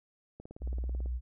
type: click train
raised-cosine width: 2 ms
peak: -33 dBFS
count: 13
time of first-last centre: 0.4-1.059 s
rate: 18.2 Hz
type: tone with vibrato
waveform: sine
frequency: 61 Hz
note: B1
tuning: 21 cents flat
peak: -31 dBFS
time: 0.6-1.21 s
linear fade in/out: 50 ms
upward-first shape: sine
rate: 12 Hz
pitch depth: 15 cents each way
effects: none